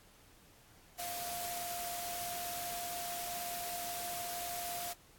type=tone in noise; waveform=sine; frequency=701 Hz; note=F5; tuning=6 cents sharp; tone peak=-41 dBFS; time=0.98-4.94 s; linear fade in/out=20 ms; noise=white; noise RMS=-42 dBFS; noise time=0.98-4.94 s; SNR=-2 dB; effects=pink hiss -62 dBFS RMS until 5.18 s + AAC 64 kbps